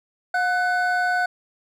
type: tone pair together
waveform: triangle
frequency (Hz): 720.4 / 1496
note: F#5 / F#6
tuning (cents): -46 / +19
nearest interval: octave + minor second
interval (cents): 1265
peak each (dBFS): -20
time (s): 0.34-1.26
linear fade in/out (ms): 5
effects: none

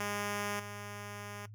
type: tone with level steps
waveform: 5% pulse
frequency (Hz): 205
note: G#3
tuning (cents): -22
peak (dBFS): -23 / -32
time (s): 0-1.46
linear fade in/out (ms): 5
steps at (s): 0.59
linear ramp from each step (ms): 10
effects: noise-tail reverb RT60 0.1 s tail -17 dB re dry + added 106 Hz sine -47 dBFS peak until 1.54 s

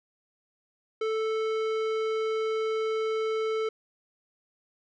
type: tone with tanh clipping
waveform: sine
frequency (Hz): 440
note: A4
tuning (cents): 0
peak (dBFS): -28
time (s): 1.01-3.69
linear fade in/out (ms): 5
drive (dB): 16
effects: none

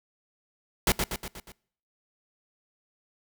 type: noise with echo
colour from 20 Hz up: pink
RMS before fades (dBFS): -22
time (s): 0.87-0.92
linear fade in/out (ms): 2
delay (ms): 120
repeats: 5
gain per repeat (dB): -5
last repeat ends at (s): 1.52
effects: noise-tail reverb RT60 0.6 s tail -24 dB re dry

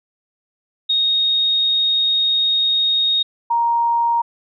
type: tone pair in turn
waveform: sine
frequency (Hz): 3729 / 936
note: A#7 / A#5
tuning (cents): 0 / +7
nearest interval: 2 octaves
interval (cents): 2393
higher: first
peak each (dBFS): -14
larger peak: neither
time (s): 0.89-3.23 / 3.5-4.22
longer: first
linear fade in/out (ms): 10
effects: none

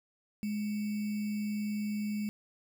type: tone with sample-and-hold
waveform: sine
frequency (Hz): 209.5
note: G#3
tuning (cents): +15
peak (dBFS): -31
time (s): 0.43-2.29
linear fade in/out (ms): 0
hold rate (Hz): 2450
effects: none

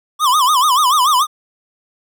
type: tone with vibrato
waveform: square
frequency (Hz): 1108.7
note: C#6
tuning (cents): 0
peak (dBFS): -11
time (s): 0.19-1.27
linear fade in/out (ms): 50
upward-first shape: sine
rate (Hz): 6.9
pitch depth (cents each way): 210
effects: none

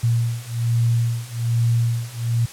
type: beating tone pair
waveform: sine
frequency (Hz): 116.54 / 117.74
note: A#2 / A#2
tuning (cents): 0 / +18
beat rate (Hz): 1.2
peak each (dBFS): -21 / -20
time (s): 0.03-2.46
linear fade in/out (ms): 10
effects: white hiss -39 dBFS RMS until 2.52 s + low-pass 11000 Hz 12 dB/octave

